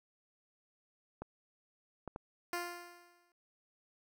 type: clicks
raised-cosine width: 1 ms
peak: -28 dBFS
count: 3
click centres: 1.22 / 2.077 / 2.161 s
type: tone with exponential decay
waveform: 10% pulse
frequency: 349.2 Hz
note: F4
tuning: in tune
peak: -26 dBFS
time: 2.53-3.32 s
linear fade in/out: 1 ms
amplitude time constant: 170 ms
effects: none